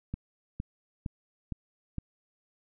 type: click train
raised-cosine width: 5 ms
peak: -21 dBFS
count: 5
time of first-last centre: 0.14-1.983 s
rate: 2.17 Hz
effects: none